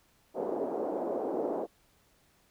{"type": "band-pass noise", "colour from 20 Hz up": "pink", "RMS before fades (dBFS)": -33, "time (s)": [0.34, 1.67], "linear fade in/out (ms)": 50, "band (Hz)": [320, 690], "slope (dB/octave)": 24, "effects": ["pink hiss -67 dBFS RMS until 2.5 s"]}